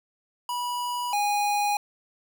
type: tone pair in turn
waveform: square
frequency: 976 / 822.6 Hz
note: B5 / G#5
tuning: -21 / -17 cents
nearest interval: minor third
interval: 296 cents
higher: first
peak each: -28 / -23 dBFS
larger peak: second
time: 0.49-1.13 / 1.13-1.77 s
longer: neither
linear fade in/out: 2 ms
effects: none